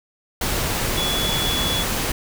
sine tone in noise, 3405 Hz, G#7, 42 cents sharp, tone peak -23 dBFS, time 0.97-1.83 s, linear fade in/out 5 ms, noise pink, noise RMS -23 dBFS, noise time 0.41-2.12 s, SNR -3 dB, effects none

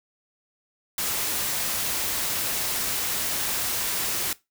white noise, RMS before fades -27 dBFS, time 0.98-4.33 s, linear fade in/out 2 ms, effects noise-tail reverb RT60 0.2 s tail -19 dB re dry

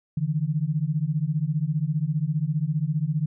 sine beating tone pair, 145.5 / 160.5 Hz, D3 / E3, -16 / -46 cents, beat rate 15 Hz, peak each -25 dBFS, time 0.17-3.26 s, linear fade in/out 5 ms, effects none

